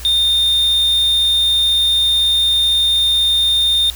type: tone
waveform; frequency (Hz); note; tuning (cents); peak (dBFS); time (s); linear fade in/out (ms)
triangle; 3638; A#7; -43; -10; 0.05-3.9; 0
effects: added 60 Hz sine -30 dBFS peak until 3.95 s + white hiss -35 dBFS RMS until 3.95 s